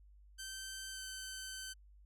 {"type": "tone with pitch glide", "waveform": "10% pulse", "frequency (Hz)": [1549, 1535.6], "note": ["G6", "G6"], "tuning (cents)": [-21, -36], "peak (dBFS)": -35, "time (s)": [0.38, 1.74], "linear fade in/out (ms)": 20, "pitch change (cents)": -15, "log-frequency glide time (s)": [0.91, 1.01], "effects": ["added 50 Hz sine -58 dBFS peak until 2.05 s"]}